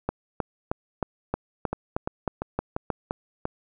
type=two click trains; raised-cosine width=1 ms; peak=-13 / -11 dBFS; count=6 / 10; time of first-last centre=1.73-3.454 / 0.09-2.902 s; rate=2.9 / 3.2 Hz; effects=none